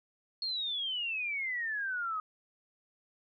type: exponential sweep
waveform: sine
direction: down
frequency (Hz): 4337 to 1244.5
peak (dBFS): -32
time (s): 0.42-2.2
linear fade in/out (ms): 2
effects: none